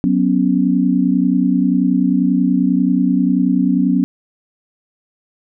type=chord; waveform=sine; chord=F# suspended fourth; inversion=none; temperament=equal; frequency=185 / 246.9 / 277.2 Hz; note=F#3 / B3 / C#4; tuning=0 / 0 / 0 cents; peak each=-16 dBFS; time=0.04-4.04 s; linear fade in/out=0 ms; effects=none